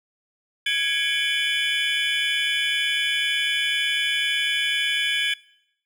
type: tone cluster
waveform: triangle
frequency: 1660 / 2244 / 2392 / 3040 / 3418 Hz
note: G#6 / C#7 / D7 / F#7 / G#7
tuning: -1 / +21 / +31 / +46 / +49 cents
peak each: -25 / -27 / -27 / -25 / -25 dBFS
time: 0.66-5.34 s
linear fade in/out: 5 ms
effects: noise-tail reverb RT60 0.8 s tail -22 dB re dry